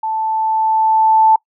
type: tone with level ramp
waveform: sine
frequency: 880 Hz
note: A5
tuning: in tune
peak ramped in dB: -17 to -6 dBFS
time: 0.03-1.36 s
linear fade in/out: 5 ms
effects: noise-tail reverb RT60 0.1 s tail -24 dB re dry